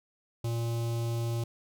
square tone with notch filter, 116.54 Hz, A#2, in tune, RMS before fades -31 dBFS, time 0.44-1.44 s, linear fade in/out 5 ms, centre 1700 Hz, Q 0.85, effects none

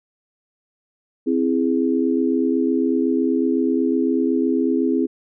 sine chord, C augmented, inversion none, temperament equal, 261.6 / 329.6 / 415.3 Hz, C4 / E4 / G#4, 0 / 0 / 0 cents, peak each -19 / -21 / -23 dBFS, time 1.26-5.07 s, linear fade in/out 20 ms, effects none

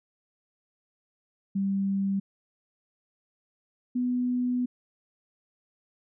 sine tone pair in turn, 196 / 248 Hz, G3 / B3, 0 / +7 cents, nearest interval major third, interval 407 cents, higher second, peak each -24 dBFS, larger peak neither, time 1.55-2.2 / 3.95-4.66 s, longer second, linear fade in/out 10 ms, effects none

